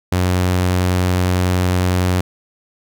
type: tone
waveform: sawtooth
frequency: 90.9 Hz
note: F#2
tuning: 30 cents flat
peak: -10 dBFS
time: 0.12-2.21 s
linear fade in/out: 5 ms
effects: none